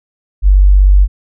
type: tone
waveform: sine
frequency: 48.17 Hz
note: G1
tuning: 30 cents flat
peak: -3 dBFS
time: 0.42-1.08 s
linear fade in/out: 50 ms
effects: none